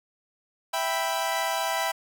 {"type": "chord", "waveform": "sawtooth", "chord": "E minor", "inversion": "none", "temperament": "equal", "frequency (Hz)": [659.3, 784, 987.8], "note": ["E5", "G5", "B5"], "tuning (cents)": [0, 0, 0], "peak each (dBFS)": -26, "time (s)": [0.73, 1.92], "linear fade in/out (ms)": 10, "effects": []}